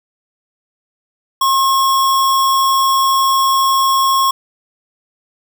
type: tone with sample-and-hold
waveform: sine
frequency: 1074 Hz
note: C6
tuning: 45 cents sharp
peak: -10 dBFS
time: 1.41-4.31 s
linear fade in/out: 5 ms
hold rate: 4410 Hz
effects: none